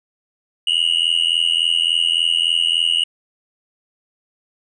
triangle tone with amplitude modulation, 2899 Hz, F#7, 36 cents flat, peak -9 dBFS, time 0.67-3.04 s, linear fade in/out 5 ms, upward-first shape sine, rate 83.5 Hz, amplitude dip 100%, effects resampled to 24000 Hz

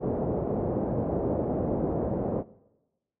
white low-pass noise, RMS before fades -28 dBFS, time 0-2.44 s, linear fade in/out 50 ms, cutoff 580 Hz, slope 24 dB/octave, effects noise-tail reverb RT60 1.0 s tail -20 dB re dry + high-pass 60 Hz 12 dB/octave

